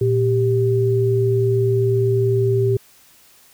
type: tone pair together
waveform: sine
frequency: 116.54 / 392 Hz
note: A#2 / G4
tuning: 0 / 0 cents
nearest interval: octave + major sixth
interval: 2100 cents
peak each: -17 dBFS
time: 0.01-2.77 s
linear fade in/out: 5 ms
effects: white hiss -51 dBFS RMS until 3.53 s